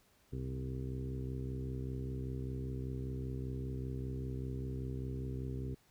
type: harmonic tone with a mistuned harmonic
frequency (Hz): 65.1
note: C2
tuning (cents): -8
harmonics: 1 / 2 / 3 / 4 / 5 / 6 / 7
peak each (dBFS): -42 / -40 / -52 / -46 / -53 / -48 / -54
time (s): 0.32-5.75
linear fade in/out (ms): 10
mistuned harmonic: 1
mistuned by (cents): +51
effects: pink hiss -69 dBFS RMS until 5.9 s